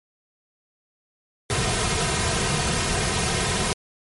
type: noise with comb filter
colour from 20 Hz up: pink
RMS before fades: -23 dBFS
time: 1.5-3.73 s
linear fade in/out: 0 ms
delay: 3.5 ms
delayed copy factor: -0.7
effects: MP3 48 kbps